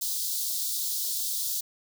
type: high-pass noise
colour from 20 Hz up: white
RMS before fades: -30 dBFS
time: 0.01-1.61 s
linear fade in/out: 10 ms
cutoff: 3600 Hz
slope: 48 dB/octave
effects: none